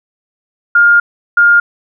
sine tone bursts at uneven times, 1412 Hz, F6, 19 cents sharp, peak -4 dBFS, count 2, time 0.75-1 / 1.37-1.6 s, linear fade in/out 5 ms, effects none

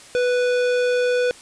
sine tone with tanh clipping, 493.9 Hz, B4, in tune, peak -19 dBFS, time 0.15-1.31 s, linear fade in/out 0 ms, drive 18 dB, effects white hiss -44 dBFS RMS until 1.41 s + resampled to 22050 Hz

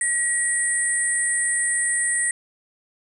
sine tone cluster, 1917 / 8190 / 9250 Hz, A#6 / C9 / D9, +48 / -38 / -27 cents, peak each -24 dBFS, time 0.01-2.31 s, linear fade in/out 2 ms, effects none

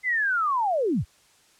sine linear sweep, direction down, 2077 to 47.25 Hz, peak -21 dBFS, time 0.03-1.05 s, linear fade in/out 50 ms, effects white hiss -59 dBFS RMS until 1.59 s + low-pass 9000 Hz 12 dB/octave

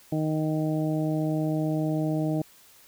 harmonic tone, 155.56 Hz, D#3, in tune, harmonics 1 / 2 / 3 / 4 / 5, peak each -27 / -27 / -38 / -33 / -40 dBFS, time 0.12-2.42 s, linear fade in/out 5 ms, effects white hiss -55 dBFS RMS until 2.87 s

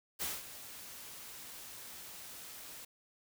white noise with ADSR envelope, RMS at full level -36 dBFS, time 0.19-2.85 s, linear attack 30 ms, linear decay 200 ms, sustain -13 dB, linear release 6 ms, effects none

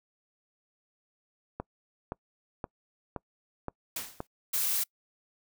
click train, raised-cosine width 1 ms, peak -20 dBFS, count 6, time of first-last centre 1.6-4.204 s, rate 1.92 Hz
white noise with exponential decay, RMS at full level -32 dBFS, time 3.96-4.27 s, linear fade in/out 5 ms, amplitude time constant 66 ms
blue noise, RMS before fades -29 dBFS, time 4.53-4.84 s, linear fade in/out 10 ms
effects noise-tail reverb RT60 0.1 s tail -26 dB re dry

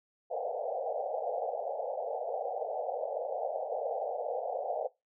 pink band-pass noise, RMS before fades -35 dBFS, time 0.3-4.88 s, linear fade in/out 20 ms, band 470 to 800 Hz, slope 96 dB/octave, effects noise-tail reverb RT60 0.2 s tail -20 dB re dry

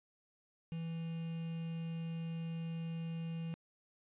triangle tone with quantisation, 164.81 Hz, E3, in tune, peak -36 dBFS, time 0.72-3.54 s, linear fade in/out 0 ms, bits 9, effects resampled to 8000 Hz

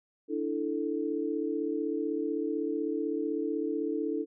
sine chord, D suspended second, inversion none, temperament equal, 293.7 / 329.6 / 440 Hz, D4 / E4 / A4, 0 / 0 / 0 cents, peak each -33 dBFS, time 0.28-4.26 s, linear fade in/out 50 ms, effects none

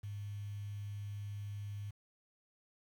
sine tone with quantisation, 102.2 Hz, G#2, 27 cents flat, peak -40 dBFS, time 0.03-1.91 s, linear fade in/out 10 ms, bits 10, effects none

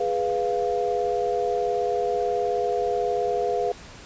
sine chord, F diminished, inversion first, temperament equal, 415.3 / 493.9 / 698.5 Hz, Ab4 / Cb5 / F5, 0 / 0 / 0 cents, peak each -26 dBFS, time 0-3.72 s, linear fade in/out 5 ms, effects pink hiss -44 dBFS RMS until 4.05 s + resampled to 16000 Hz

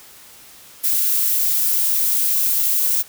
violet noise, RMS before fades -18 dBFS, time 0.83-3.03 s, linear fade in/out 20 ms, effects white hiss -44 dBFS RMS until 3.08 s

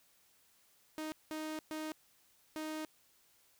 sawtooth tone bursts at uneven times, 311.1 Hz, D#4, in tune, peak -35 dBFS, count 4, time 0.98-1.12 / 1.31-1.59 / 1.71-1.92 / 2.56-2.85 s, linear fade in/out 0 ms, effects white hiss -69 dBFS RMS until 3.59 s

